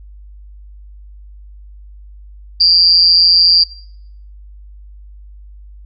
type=tone with amplitude modulation; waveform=sine; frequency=4731 Hz; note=D8; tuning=12 cents sharp; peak=-3 dBFS; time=2.6-3.64 s; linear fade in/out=10 ms; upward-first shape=sine; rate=174 Hz; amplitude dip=80%; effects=noise-tail reverb RT60 0.7 s tail -21 dB re dry + added 50 Hz sine -34 dBFS peak until 5.85 s